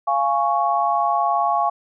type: chord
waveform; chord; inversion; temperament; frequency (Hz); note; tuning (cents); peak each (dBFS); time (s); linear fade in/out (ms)
sine; Db major; first; just; 693 / 831.5 / 1108.7; F5 / Ab5 / Db6; -14 / +2 / 0; -21; 0.07-1.7; 10
effects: none